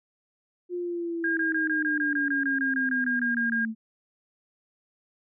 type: linear sweep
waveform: sine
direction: down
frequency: 356.9 to 220 Hz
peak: -28 dBFS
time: 0.69-3.75 s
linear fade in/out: 50 ms
type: tone bursts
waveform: sine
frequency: 1618 Hz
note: G#6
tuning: 46 cents flat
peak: -24 dBFS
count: 16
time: 1.24-3.65 s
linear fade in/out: 2 ms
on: 130 ms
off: 22 ms
effects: none

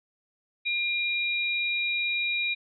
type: tone pair together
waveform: sine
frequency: 2403 / 3815 Hz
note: D7 / A#7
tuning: +39 / +39 cents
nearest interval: minor sixth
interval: 800 cents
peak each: -26 / -31 dBFS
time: 0.65-2.55 s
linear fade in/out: 20 ms
effects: none

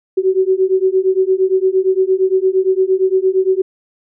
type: beating tone pair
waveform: sine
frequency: 373.4 / 382.1 Hz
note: F#4 / G4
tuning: +16 / -44 cents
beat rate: 8.7 Hz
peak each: -14 dBFS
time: 0.17-3.62 s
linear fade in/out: 10 ms
effects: none

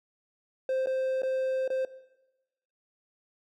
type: tone with dropouts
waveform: triangle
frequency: 523.3 Hz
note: C5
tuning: in tune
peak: -24 dBFS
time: 0.69-1.85 s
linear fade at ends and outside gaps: 2 ms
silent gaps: 0.86-0.87 / 1.22-1.232 / 1.678-1.702 s
effects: noise-tail reverb RT60 1.0 s tail -17 dB re dry

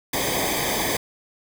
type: noise with comb filter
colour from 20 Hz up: pink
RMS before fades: -24 dBFS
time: 0.13-0.97 s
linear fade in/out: 5 ms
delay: 0.72 ms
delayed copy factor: -0.85
effects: none

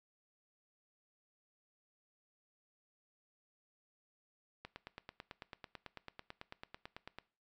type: click train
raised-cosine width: 0.3 ms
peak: -30 dBFS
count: 24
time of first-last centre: 4.65-7.186 s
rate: 9.07 Hz
effects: noise-tail reverb RT60 0.4 s tail -20 dB re dry

